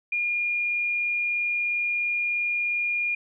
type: tone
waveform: sine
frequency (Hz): 2421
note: D#7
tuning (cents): -48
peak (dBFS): -23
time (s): 0.12-3.15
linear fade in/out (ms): 5
effects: none